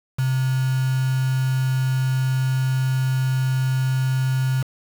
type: tone with quantisation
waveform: sine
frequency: 130.81 Hz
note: C3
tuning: in tune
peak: -18 dBFS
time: 0.18-4.63 s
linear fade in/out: 10 ms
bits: 5
effects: none